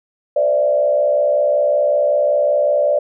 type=tone with frequency modulation; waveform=sine; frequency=587.3 Hz; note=D5; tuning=in tune; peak=-12 dBFS; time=0.36-2.99 s; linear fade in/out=5 ms; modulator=65.3 Hz; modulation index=0.86; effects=none